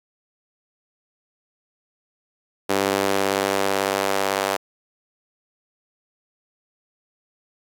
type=tone with high-pass filter sweep; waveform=sawtooth; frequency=98 Hz; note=G2; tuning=in tune; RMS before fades=-22 dBFS; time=2.69-4.57 s; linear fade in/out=10 ms; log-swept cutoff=380 to 590 Hz; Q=1.2; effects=AAC 64 kbps